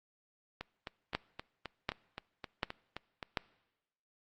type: two click trains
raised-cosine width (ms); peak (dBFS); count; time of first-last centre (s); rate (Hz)
0.3; -24 / -15; 11 / 4; 0.61-3.228 / 1.15-3.372; 3.82 / 1.35
effects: noise-tail reverb RT60 1.0 s tail -22 dB re dry + Opus 48 kbps